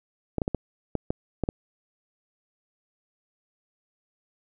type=clicks; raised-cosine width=2 ms; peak=-12 dBFS; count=8; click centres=0.383 / 0.418 / 0.479 / 0.547 / 0.953 / 1.105 / 1.437 / 1.489 s; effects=none